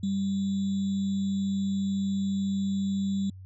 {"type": "tone with sample-and-hold", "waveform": "sine", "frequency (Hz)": 196, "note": "G3", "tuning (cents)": 0, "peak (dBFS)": -25, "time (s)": [0.03, 3.3], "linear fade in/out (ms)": 5, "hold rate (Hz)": 3675, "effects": ["added 94 Hz sine -42 dBFS peak until 3.45 s", "resampled to 22050 Hz"]}